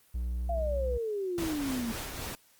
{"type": "tone with pitch glide", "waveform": "triangle", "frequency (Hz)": [60.3, 62.17], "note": ["B1", "B1"], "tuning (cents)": [-41, 12], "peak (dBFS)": -28, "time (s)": [0.14, 0.98], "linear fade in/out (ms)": 10, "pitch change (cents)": 53, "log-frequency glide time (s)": [0.45, 0.74]}
{"type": "exponential sweep", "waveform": "sine", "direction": "down", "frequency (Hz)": [697, 223.1], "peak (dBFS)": -30, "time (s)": [0.49, 1.92], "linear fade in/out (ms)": 5}
{"type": "noise with tremolo", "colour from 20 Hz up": "pink", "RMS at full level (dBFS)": -37, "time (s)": [1.38, 2.35], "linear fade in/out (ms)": 0, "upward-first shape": "sine", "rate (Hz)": 3.7, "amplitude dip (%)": 35}
{"effects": ["white hiss -63 dBFS RMS until 2.59 s", "Opus 32 kbps"]}